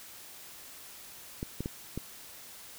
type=clicks; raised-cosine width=3 ms; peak=-21 dBFS; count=4; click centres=1.429 / 1.606 / 1.659 / 1.976 s; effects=white hiss -49 dBFS RMS until 2.78 s